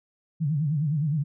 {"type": "tone with vibrato", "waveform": "sine", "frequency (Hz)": 150.1, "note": "D3", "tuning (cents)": 38, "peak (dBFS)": -22, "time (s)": [0.4, 1.24], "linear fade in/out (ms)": 20, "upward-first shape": "sine", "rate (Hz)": 9.7, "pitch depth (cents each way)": 150, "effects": []}